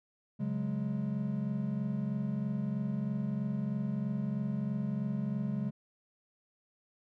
triangle chord, C# suspended fourth, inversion none, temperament just, 138.59 / 184.79 / 207.9 Hz, C#3 / F#3 / G#3, 0 / -2 / +2 cents, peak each -34 / -36 / -32 dBFS, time 0.39-5.71 s, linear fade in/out 20 ms, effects none

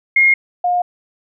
sine tone pair in turn, 2141 / 713 Hz, C7 / F5, +39 / +36 cents, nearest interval octave + perfect fifth, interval 1903 cents, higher first, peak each -8 / -13 dBFS, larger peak first, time 0.16-0.34 / 0.64-0.82 s, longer neither, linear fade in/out 5 ms, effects none

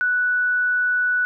sine tone, 1480 Hz, F#6, in tune, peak -17 dBFS, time 0.01-1.25 s, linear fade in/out 0 ms, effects none

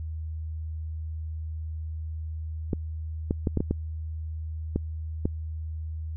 clicks, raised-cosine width 3 ms, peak -12 dBFS, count 8, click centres 2.732 / 3.309 / 3.472 / 3.573 / 3.605 / 3.71 / 4.76 / 5.255 s, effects added 79 Hz sine -31 dBFS peak until 6.16 s

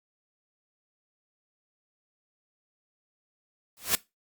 white noise with exponential growth, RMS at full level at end -20 dBFS, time 3.77-3.95 s, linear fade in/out 0 ms, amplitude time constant 39 ms, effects noise-tail reverb RT60 0.2 s tail -19 dB re dry + Opus 48 kbps

